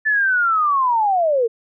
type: linear sweep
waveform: sine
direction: down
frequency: 1760 to 440 Hz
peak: -14 dBFS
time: 0.05-1.48 s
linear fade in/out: 20 ms
effects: none